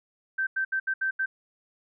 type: tone bursts at uneven times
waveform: sine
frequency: 1555 Hz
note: G6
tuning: 14 cents flat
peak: -24 dBFS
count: 6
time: 0.38-0.47 / 0.56-0.65 / 0.72-0.8 / 0.87-0.94 / 1.01-1.11 / 1.19-1.26 s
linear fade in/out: 10 ms
effects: none